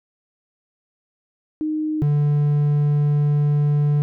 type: tone pair in turn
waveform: sine / triangle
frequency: 308.7 / 146.62 Hz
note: D#4 / D3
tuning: -14 / -3 cents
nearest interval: octave + minor second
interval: 1289 cents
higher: first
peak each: -20 / -13 dBFS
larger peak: second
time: 1.61-2.02 / 2.02-4.02 s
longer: second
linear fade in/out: 0 ms
effects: none